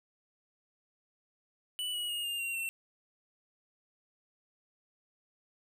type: tone with pitch steps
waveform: square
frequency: 2968 / 2914 / 2860 / 2808 / 2756 / 2706 Hz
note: F#7 / F#7 / F7 / F7 / F7 / E7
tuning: +5 / -27 / +41 / +9 / -24 / +45 cents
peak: -34 dBFS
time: 1.79-2.69 s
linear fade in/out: 0 ms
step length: 150 ms
effects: none